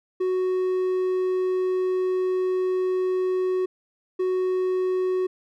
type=tone bursts at uneven times; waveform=triangle; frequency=370 Hz; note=F#4; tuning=in tune; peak=-19 dBFS; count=2; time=0.2-3.66 / 4.19-5.27 s; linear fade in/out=10 ms; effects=none